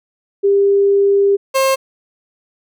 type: tone pair in turn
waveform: sine / 30% pulse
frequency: 398.8 / 533.8 Hz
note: G4 / C5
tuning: +30 / +35 cents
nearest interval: perfect fourth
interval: 505 cents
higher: second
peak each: -9 dBFS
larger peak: neither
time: 0.43-1.37 / 1.54-1.76 s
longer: first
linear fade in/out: 20 ms
effects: none